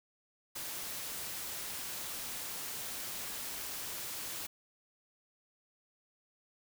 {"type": "noise", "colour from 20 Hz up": "white", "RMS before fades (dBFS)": -41, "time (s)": [0.55, 4.47], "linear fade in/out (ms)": 10, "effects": []}